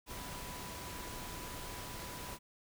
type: tone in noise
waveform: sine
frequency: 987.8 Hz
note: B5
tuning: in tune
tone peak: -51 dBFS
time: 0.06-2.39 s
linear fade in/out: 50 ms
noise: pink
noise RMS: -45 dBFS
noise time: 0.06-2.39 s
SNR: -9 dB
effects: none